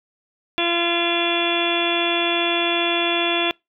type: harmonic tone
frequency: 342.5 Hz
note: F4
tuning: 34 cents flat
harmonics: 1 / 2 / 3 / 4 / 5 / 6 / 7 / 8 / 9 / 10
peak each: -24 / -26 / -30 / -32 / -31 / -34 / -27 / -26 / -36 / -24 dBFS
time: 0.58-3.51 s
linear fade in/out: 0 ms
effects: noise-tail reverb RT60 0.2 s tail -25 dB re dry